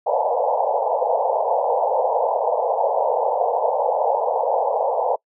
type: band-pass noise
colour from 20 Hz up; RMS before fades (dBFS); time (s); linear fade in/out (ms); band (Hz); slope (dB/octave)
pink; -20; 0.06-5.16; 10; 470 to 940; 96
effects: noise-tail reverb RT60 0.1 s tail -26 dB re dry

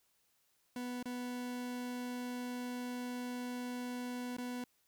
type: tone with dropouts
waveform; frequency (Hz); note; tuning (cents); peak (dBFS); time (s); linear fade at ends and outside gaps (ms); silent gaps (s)
40% pulse; 246.9; B3; 0; -38; 0.76-4.64; 2; 1.028-1.056 / 4.367-4.383
effects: white hiss -75 dBFS RMS until 4.87 s

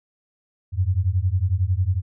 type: beating tone pair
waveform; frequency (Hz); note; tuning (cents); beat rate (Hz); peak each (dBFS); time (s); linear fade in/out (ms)
sine; 87.31 / 98.31; F2 / G2; 0 / +5; 11; -21; 0.72-2.02; 50
effects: none

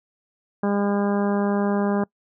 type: harmonic tone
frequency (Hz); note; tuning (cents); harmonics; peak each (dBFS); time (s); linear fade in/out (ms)
202.2; G#3; -46; 1 / 2 / 3 / 4 / 5 / 6 / 7 / 8; -21 / -26 / -29 / -31 / -34 / -37 / -40 / -38; 0.63-2.04; 5
effects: noise-tail reverb RT60 0.1 s tail -25 dB re dry

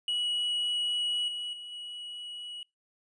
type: tone with level steps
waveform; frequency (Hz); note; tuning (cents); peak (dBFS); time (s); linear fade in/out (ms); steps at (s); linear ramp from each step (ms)
triangle; 2924; F#7; -21; -26 / -32 / -39 / -37; 0.08-2.63; 2; 1.28 / 1.53 / 1.72; 2
effects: noise-tail reverb RT60 0.2 s tail -25 dB re dry + resampled to 22050 Hz

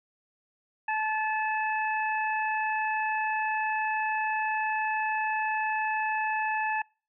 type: harmonic tone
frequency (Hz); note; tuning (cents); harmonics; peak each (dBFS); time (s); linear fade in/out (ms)
867; A5; -26; 1 / 2 / 3; -28 / -31 / -35; 0.88-6.82; 5
effects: noise-tail reverb RT60 0.4 s tail -26 dB re dry

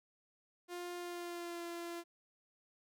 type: tone with pitch glide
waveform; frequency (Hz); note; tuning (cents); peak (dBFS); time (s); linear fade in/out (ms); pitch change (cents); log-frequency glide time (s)
sawtooth; 352.3 to 342.1; F4 to F4; +15 to -36; -38; 0.68-2.04; 50; -51; 0.96-1.64
effects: none

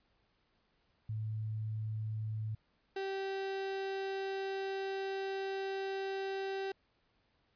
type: tone pair in turn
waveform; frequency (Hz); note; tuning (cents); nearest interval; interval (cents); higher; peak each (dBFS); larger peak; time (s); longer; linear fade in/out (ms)
sine / 35% pulse; 108.9 / 388.1; A2 / G4; -17 / -17; octave + minor seventh; 2200; second; -35 / -34; second; 1.09-2.55 / 2.96-6.72; second; 5
effects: pink hiss -75 dBFS RMS until 7.55 s + resampled to 11025 Hz

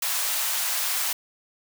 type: high-pass noise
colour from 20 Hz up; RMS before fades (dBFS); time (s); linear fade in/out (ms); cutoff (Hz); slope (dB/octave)
white; -26; 0.02-1.13; 5; 670; 24
effects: none

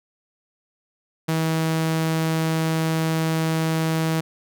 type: tone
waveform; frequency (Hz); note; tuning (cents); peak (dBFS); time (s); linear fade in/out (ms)
sawtooth; 160.9; E3; -42; -16; 1.28-4.21; 10
effects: none

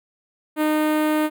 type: tone with notch filter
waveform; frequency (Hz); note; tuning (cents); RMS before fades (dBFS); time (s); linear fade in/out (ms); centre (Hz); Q
sawtooth; 306.7; D#4; -25; -20; 0.56-1.3; 50; 5600; 0.52
effects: none

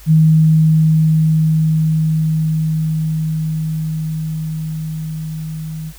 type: tone with level ramp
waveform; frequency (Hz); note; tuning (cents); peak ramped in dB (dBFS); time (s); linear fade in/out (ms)
sine; 157.8; D#3; +25; -6 to -23; 0.06-5.93; 50
effects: added 50 Hz sine -38 dBFS peak until 5.98 s + white hiss -43 dBFS RMS until 5.98 s

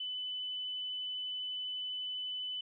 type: tone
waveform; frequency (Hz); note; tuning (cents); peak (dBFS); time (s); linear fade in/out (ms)
sine; 3004; F#7; +26; -36; 0-2.61; 5
effects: none

